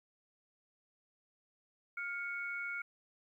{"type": "tone pair together", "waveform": "sine", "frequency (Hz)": [1408.3, 2217], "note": ["F6", "C#7"], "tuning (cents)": [14, 0], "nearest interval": "minor sixth", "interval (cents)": 786, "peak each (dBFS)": [-40, -40], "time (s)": [1.97, 2.82], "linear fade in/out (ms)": 5, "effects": ["12-bit"]}